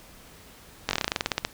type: slowing click train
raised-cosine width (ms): 0.2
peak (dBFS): -6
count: 15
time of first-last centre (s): 0.89-1.449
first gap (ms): 20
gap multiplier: 1.1
effects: pink hiss -50 dBFS RMS until 1.53 s